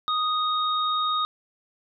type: tone pair together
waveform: sine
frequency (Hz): 1244.5 / 3729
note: D#6 / A#7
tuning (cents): 0 / 0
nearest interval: octave + perfect fifth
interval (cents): 1900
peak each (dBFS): -23 / -28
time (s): 0.08-1.25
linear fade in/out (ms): 0
effects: none